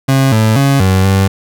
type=tone with pitch steps; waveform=30% pulse; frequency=134.7 / 109.8 / 138.3 / 94.6 / 96.7 Hz; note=C#3 / A2 / C#3 / F#2 / G2; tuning=-49 / -3 / -4 / +39 / -23 cents; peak=-5 dBFS; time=0.08-1.28 s; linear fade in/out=10 ms; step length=240 ms; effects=none